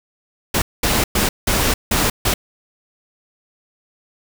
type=noise bursts at uneven times; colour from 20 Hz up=pink; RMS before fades=-17 dBFS; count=6; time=0.54-0.62 / 0.83-1.04 / 1.15-1.29 / 1.47-1.74 / 1.91-2.1 / 2.25-2.34 s; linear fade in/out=5 ms; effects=none